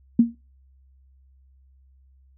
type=tone with exponential decay; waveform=sine; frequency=233.1 Hz; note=A#3; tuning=in tune; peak=-8 dBFS; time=0.19-0.35 s; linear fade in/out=5 ms; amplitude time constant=33 ms; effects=noise-tail reverb RT60 0.3 s tail -23 dB re dry + added 66 Hz sine -53 dBFS peak until 2.37 s